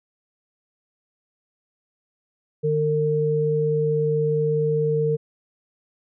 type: tone pair together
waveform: sine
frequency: 151.7 / 454.1 Hz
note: D#3 / A#4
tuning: -44 / -45 cents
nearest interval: octave + perfect fifth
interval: 1899 cents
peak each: -23 / -20 dBFS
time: 2.63-5.17 s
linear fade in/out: 20 ms
effects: none